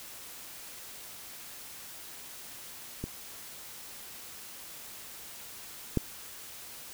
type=clicks; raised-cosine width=3 ms; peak=-21 / -12 dBFS; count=2; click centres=3.04 / 5.973 s; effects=white hiss -46 dBFS RMS until 6.93 s